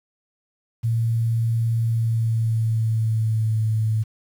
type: tone with pitch glide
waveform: sine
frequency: 114.7 to 109.77 Hz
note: A#2 to A2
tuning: -28 to -4 cents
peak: -18 dBFS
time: 0.83-4.04 s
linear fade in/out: 20 ms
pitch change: -76 cents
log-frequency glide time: 1.8-3.6 s
effects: 8-bit